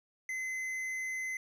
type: tone with tanh clipping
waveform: sine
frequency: 2047 Hz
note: C7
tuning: 38 cents flat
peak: -36 dBFS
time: 0.29-1.37 s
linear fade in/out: 2 ms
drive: 10 dB
effects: none